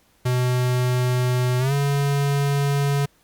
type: tone with pitch glide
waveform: square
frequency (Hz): 125.2 to 141.35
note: B2 to C#3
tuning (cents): +24 to +34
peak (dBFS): -19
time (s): 0.25-3.06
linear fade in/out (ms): 10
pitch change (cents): +210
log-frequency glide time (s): 1.59-1.73
effects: pink hiss -60 dBFS RMS until 3.23 s + Opus 48 kbps